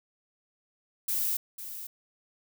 violet noise with echo, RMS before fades -29 dBFS, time 1.08-1.37 s, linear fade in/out 5 ms, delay 500 ms, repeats 1, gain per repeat -11 dB, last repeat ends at 1.87 s, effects none

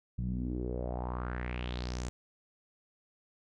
sawtooth tone with low-pass filter sweep, 61.2 Hz, B1, 15 cents flat, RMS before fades -36 dBFS, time 0.18-2.09 s, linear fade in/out 0 ms, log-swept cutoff 150 to 7600 Hz, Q 4, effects none

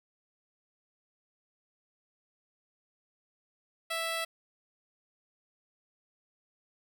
10% pulse tone, 659.3 Hz, E5, in tune, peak -23 dBFS, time 3.9-4.25 s, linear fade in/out 10 ms, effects none

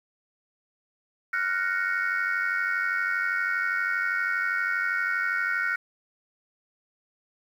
sine chord, Gb major seventh, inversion third, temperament equal with one note detuned, 1396.9 / 1489.4 / 1864.7 / 2217 Hz, F6 / Gb6 / Bb6 / Db7, 0 / +11 / 0 / 0 cents, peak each -28 / -27 / -30 / -33 dBFS, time 1.33-5.76 s, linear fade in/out 5 ms, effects tanh soft clip ceiling -17 dBFS + 9-bit

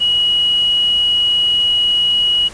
triangle tone with tanh clipping, 2910 Hz, F#7, 29 cents flat, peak -11 dBFS, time 0-2.49 s, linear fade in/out 20 ms, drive 1 dB, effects pink hiss -36 dBFS RMS until 2.53 s + resampled to 22050 Hz

